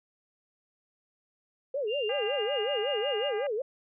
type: tone with vibrato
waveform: sine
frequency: 493.9 Hz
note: B4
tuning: in tune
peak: -28 dBFS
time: 1.74-3.62 s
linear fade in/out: 5 ms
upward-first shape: sine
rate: 5.4 Hz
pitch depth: 300 cents each way
type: tone with pitch glide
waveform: sine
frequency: 2794 to 2826 Hz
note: F7 to F7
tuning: 0 to +20 cents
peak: -34 dBFS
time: 1.87-3.32 s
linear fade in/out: 50 ms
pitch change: +20 cents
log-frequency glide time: 2.33-2.5 s
type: harmonic tone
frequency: 402.9 Hz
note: G4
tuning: 48 cents sharp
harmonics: 2 / 3 / 4 / 5 / 6 / 7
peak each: -38 / -45 / -43 / -44 / -51 / -46 dBFS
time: 2.09-3.47 s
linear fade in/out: 5 ms
effects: none